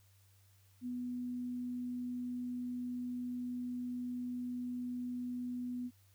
sine tone, 246.8 Hz, B3, 1 cent flat, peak -37 dBFS, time 0.81-5.91 s, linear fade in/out 50 ms, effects added 97 Hz sine -64 dBFS peak until 6.14 s + white hiss -71 dBFS RMS until 6.14 s

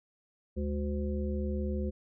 harmonic tone with a mistuned harmonic, 73.42 Hz, D2, in tune, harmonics 1 / 3 / 5 / 7, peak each -32 / -35 / -39 / -41 dBFS, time 0.56-1.91 s, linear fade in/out 20 ms, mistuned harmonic 3, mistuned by -96 cents, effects none

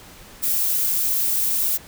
violet noise, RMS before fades -21 dBFS, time 0.42-1.78 s, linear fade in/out 20 ms, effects pink hiss -44 dBFS RMS until 1.87 s

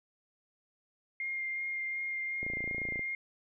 sine tone with vibrato, 2119 Hz, C7, 21 cents sharp, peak -33 dBFS, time 1.2-3.15 s, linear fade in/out 2 ms, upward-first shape sine, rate 2.7 Hz, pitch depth 11 cents each way
click train, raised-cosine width 2 ms, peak -29 dBFS, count 17, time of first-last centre 2.43-2.993 s, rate 28.4 Hz
effects none

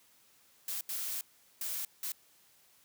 blue noise bursts at uneven times, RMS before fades -37 dBFS, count 4, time 0.68-0.81 / 0.89-1.21 / 1.61-1.85 / 2.03-2.12 s, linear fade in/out 2 ms, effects white hiss -65 dBFS RMS until 2.84 s + high-pass 60 Hz 12 dB/octave

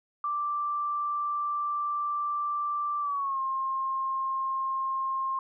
sine tone with pitch glide, 1174.7 to 1064.8 Hz, D6 to C6, 0 to +30 cents, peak -27 dBFS, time 0.24-5.39 s, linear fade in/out 2 ms, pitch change -170 cents, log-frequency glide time 3-3.4 s, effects none

